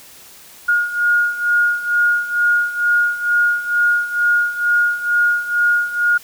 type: beating tone pair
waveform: sine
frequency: 1429 / 1431.2 Hz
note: F6 / F6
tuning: +39 / +42 cents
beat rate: 2.2 Hz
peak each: -19 / -15 dBFS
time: 0.68-6.18 s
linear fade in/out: 10 ms
effects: white hiss -42 dBFS RMS until 6.23 s